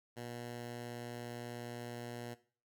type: tone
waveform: 10% pulse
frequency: 119.8 Hz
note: A#2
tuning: 48 cents sharp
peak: -35 dBFS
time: 0.16-2.35 s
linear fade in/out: 20 ms
effects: noise-tail reverb RT60 0.4 s tail -17 dB re dry